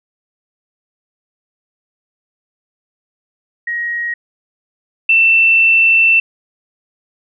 sine tone pair in turn, 1889 / 2677 Hz, A#6 / E7, +22 / +26 cents, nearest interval tritone, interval 604 cents, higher second, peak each -17 / -7 dBFS, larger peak second, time 3.67-4.14 / 5.09-6.2 s, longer second, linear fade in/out 5 ms, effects none

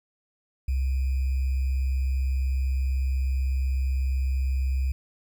sine tone with sample-and-hold, 65.9 Hz, C2, 13 cents sharp, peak -22 dBFS, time 0.68-4.92 s, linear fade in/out 5 ms, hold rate 2450 Hz, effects none

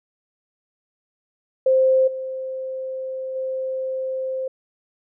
sine tone with level steps, 523.3 Hz, C5, in tune, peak -13 / -26 / -23 dBFS, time 1.66-4.48 s, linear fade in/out 5 ms, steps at 2.07 / 3.35 s, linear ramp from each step 10 ms, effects none

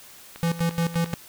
click train, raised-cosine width 0.3 ms, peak -22 dBFS, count 7, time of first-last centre 0.36-1.06 s, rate 8.57 Hz
square tone with tremolo, 168.1 Hz, E3, 34 cents sharp, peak -21 dBFS, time 0.43-1.14 s, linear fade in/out 0 ms, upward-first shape square, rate 5.7 Hz, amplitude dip 80%
effects white hiss -47 dBFS RMS until 1.28 s

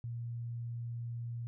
sine tone, 118 Hz, A#2, 22 cents sharp, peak -37 dBFS, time 0.04-1.47 s, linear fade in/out 0 ms, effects none

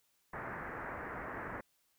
white low-pass noise, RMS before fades -43 dBFS, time 0.33-1.61 s, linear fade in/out 5 ms, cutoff 1900 Hz, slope 48 dB/octave, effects white hiss -75 dBFS RMS until 1.98 s

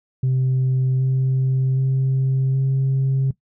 sine tone with pitch steps, 130 / 131.36 / 132.73 / 134.12 Hz, C3 / C3 / C3 / C3, -11 / +7 / +25 / +43 cents, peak -14 dBFS, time 0.23-3.31 s, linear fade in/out 5 ms, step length 770 ms, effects noise-tail reverb RT60 0.1 s tail -18 dB re dry + tanh soft clip ceiling -14 dBFS

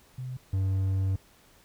sine / triangle tone pair in turn, 127.8 / 95.74 Hz, C3 / G2, -40 / -40 cents, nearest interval perfect fourth, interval 500 cents, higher first, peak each -33 / -22 dBFS, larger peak second, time 0.18-0.37 / 0.53-1.16 s, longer second, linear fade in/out 5 ms, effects pink hiss -59 dBFS RMS until 1.64 s

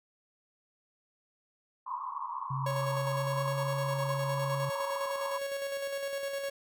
pink band-pass noise, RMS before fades -38 dBFS, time 1.86-5.38 s, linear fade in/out 5 ms, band 960 to 1100 Hz, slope 96 dB/octave
sine tone with pitch glide, 134.6 to 137.91 Hz, C3 to C#3, +49 to -9 cents, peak -32 dBFS, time 2.5-4.7 s, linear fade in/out 10 ms, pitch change +42 cents, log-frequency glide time 2.9-3.48 s
45% pulse tone with tremolo, 554.4 Hz, C#5, in tune, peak -32 dBFS, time 2.66-6.5 s, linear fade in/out 5 ms, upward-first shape square, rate 9.8 Hz, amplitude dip 35%
effects none

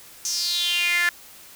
sawtooth tone with high-pass filter sweep, 349.2 Hz, F4, in tune, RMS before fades -23 dBFS, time 0.25-1.09 s, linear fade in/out 0 ms, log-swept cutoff 6200 to 1700 Hz, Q 6.4, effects white hiss -46 dBFS RMS until 1.55 s

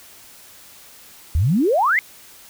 sine exponential sweep, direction up, 69.2 to 2178 Hz, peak -14 dBFS, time 1.35-1.99 s, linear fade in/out 0 ms, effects white hiss -45 dBFS RMS until 2.49 s

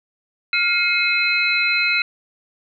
sine tone cluster, 1407 / 2145 / 2542 / 4049 Hz, F6 / C7 / D#7 / B7, +12 / +42 / +36 / +42 cents, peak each -24 / -21 / -19 / -24 dBFS, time 0.53-2.02 s, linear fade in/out 2 ms, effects none

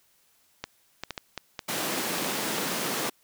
clicks, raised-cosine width 0.2 ms, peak -15 dBFS, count 8, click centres 0.64 / 1.036 / 1.107 / 1.178 / 1.377 / 1.592 / 2.183 / 2.246 s
pink high-pass noise, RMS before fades -30 dBFS, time 1.68-3.1 s, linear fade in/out 10 ms, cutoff 180 Hz, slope 24 dB/octave
effects white hiss -65 dBFS RMS until 3.23 s

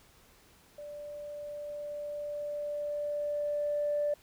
sine tone with level ramp, 587.3 Hz, D5, in tune, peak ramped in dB -41 to -26 dBFS, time 0.78-4.14 s, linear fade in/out 5 ms, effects tanh soft clip ceiling -22 dBFS + pink hiss -61 dBFS RMS until 4.22 s

